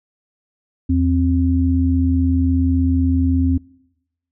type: tone pair together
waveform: sine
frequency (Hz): 82.41 / 263.5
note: E2 / C4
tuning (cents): 0 / +12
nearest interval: octave + minor sixth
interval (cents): 2012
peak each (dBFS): -16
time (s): 0.89-3.58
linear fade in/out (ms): 10
effects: noise-tail reverb RT60 0.9 s tail -25 dB re dry